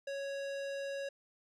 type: tone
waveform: square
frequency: 554.4 Hz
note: C#5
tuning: in tune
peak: -38 dBFS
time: 0.07-1.09 s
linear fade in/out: 5 ms
effects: low-pass 6000 Hz 12 dB/octave